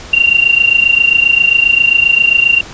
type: tone with amplitude modulation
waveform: sine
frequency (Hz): 2767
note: F7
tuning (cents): -17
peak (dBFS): -3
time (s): 0.13-2.61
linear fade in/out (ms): 5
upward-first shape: sine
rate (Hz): 27.5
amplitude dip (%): 80
effects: pink hiss -31 dBFS RMS until 2.73 s + resampled to 16000 Hz